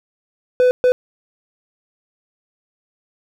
triangle tone bursts at uneven times, 501 Hz, B4, 25 cents sharp, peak -8 dBFS, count 2, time 0.6-0.71 / 0.84-0.92 s, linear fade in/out 0 ms, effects none

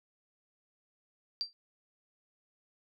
sine tone with exponential decay, 4701 Hz, D8, 1 cent sharp, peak -27 dBFS, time 1.41-1.53 s, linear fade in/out 0 ms, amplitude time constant 24 ms, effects none

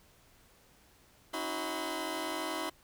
15% pulse tone cluster, 278.9 / 320.3 / 371.6 / 1016 Hz, C#4 / E4 / F#4 / B5, +11 / -50 / +7 / +49 cents, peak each -37 / -31 / -35 / -34 dBFS, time 1.33-2.7 s, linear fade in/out 10 ms, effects pink hiss -63 dBFS RMS until 2.83 s

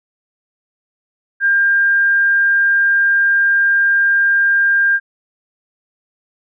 sine tone, 1600 Hz, G6, 35 cents sharp, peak -10 dBFS, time 1.4-5 s, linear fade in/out 50 ms, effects none

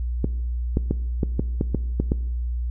clicks, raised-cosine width 3 ms, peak -8 dBFS, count 9, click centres 0.244 / 0.771 / 0.91 / 1.232 / 1.395 / 1.611 / 1.747 / 2 / 2.119 s, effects noise-tail reverb RT60 0.9 s tail -19 dB re dry + added 60 Hz sine -23 dBFS peak until 2.7 s

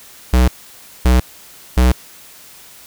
square tone bursts, 62.4 Hz, B1, 19 cents sharp, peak -9 dBFS, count 3, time 0.33-1.92 s, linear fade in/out 5 ms, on 150 ms, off 570 ms, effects white hiss -41 dBFS RMS until 2.86 s

